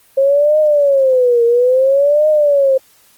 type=tone with vibrato; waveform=sine; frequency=536 Hz; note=C5; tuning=42 cents sharp; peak=-8 dBFS; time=0.17-2.78 s; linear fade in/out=10 ms; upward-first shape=triangle; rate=0.59 Hz; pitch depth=250 cents each way; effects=white hiss -50 dBFS RMS until 3.17 s + Opus 24 kbps